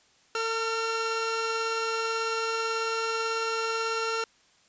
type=tone pair together; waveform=sawtooth; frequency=450.6 / 1370 Hz; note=A4 / F6; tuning=+41 / -34 cents; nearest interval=octave + perfect fifth; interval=1925 cents; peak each=-26 dBFS; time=0.35-4.24 s; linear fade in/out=2 ms; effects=white hiss -62 dBFS RMS until 4.68 s + resampled to 16000 Hz